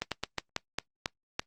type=slowing click train; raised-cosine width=0.2 ms; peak=-12 dBFS; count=8; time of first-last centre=0.02-1.395 s; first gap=97 ms; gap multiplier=1.23; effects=noise-tail reverb RT60 0.1 s tail -21 dB re dry + Opus 24 kbps